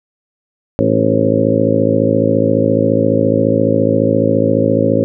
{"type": "harmonic tone with a mistuned harmonic", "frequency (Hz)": 54.5, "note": "A1", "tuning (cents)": -16, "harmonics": [2, 3, 4, 5, 6, 7, 8, 9, 10], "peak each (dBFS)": [-19, -21, -18, -17, -22, -21, -22, -18, -16], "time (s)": [0.79, 5.04], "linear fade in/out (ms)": 0, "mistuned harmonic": 6, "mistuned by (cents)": -40, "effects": []}